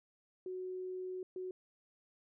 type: tone bursts at uneven times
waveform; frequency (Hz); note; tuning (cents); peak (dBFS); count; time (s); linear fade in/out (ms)
sine; 369.5; F#4; -2; -39; 2; 0.46-1.23 / 1.36-1.51; 2
effects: none